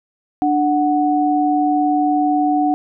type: tone pair together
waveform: sine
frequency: 296.3 / 740 Hz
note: D4 / F#5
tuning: +15 / 0 cents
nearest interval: octave + major third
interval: 1585 cents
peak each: -16 dBFS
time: 0.42-2.74 s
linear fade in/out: 0 ms
effects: none